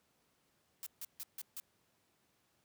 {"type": "noise bursts", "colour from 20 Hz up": "blue", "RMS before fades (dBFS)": -44, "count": 5, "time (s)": [0.83, 1.6], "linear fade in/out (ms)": 0, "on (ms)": 34, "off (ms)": 150, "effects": ["pink hiss -75 dBFS RMS until 2.64 s", "high-pass 100 Hz 12 dB/octave"]}